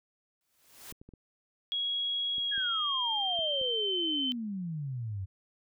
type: noise with exponential growth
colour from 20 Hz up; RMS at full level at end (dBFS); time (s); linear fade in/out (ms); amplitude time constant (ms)
white; -43; 0.41-0.92; 1; 110
type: clicks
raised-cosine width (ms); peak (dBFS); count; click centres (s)
3; -37; 8; 0.924 / 1.015 / 1.09 / 1.137 / 2.382 / 2.579 / 3.391 / 3.614
type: tone with pitch glide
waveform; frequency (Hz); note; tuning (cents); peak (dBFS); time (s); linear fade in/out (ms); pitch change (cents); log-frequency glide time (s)
sine; 3315 to 3075; G#7 to G7; -4 to -34; -29; 1.72-4.32; 0; -130; 2.34-3.94
type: exponential sweep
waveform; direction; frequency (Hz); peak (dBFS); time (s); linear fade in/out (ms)
sine; down; 1700 to 91.2; -33; 2.51-5.26; 20
effects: none